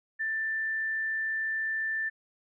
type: tone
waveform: sine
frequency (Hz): 1773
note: A6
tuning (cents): +13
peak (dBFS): -28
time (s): 0.19-2.1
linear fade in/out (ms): 20
effects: none